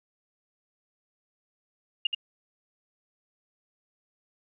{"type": "tone with echo", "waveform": "sine", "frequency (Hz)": 2833, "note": "F7", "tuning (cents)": 24, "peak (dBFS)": -21, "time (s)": [2.05, 2.07], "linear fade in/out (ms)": 5, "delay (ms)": 78, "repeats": 1, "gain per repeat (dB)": -4, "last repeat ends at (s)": 2.148, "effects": []}